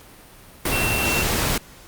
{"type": "tone in noise", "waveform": "sine", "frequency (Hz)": 2708, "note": "E7", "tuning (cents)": 46, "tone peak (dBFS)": -23, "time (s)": [0.72, 1.23], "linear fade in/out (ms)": 5, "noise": "pink", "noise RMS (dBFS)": -22, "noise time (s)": [0.65, 1.58], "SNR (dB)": -4, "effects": ["pink hiss -46 dBFS RMS until 1.87 s", "Opus 48 kbps"]}